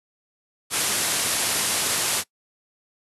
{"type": "low-pass noise", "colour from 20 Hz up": "white", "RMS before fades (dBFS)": -24, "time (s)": [0.7, 2.24], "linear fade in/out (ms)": 50, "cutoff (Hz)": 12000, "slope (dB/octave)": 96, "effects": ["noise-tail reverb RT60 0.1 s tail -22 dB re dry", "high-pass 100 Hz 12 dB/octave"]}